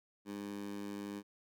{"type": "tone with high-pass filter", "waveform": "15% pulse", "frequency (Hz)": 101.4, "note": "G#2", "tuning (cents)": -41, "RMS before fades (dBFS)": -43, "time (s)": [0.25, 1.23], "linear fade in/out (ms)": 50, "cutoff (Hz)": 240, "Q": 2.3, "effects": []}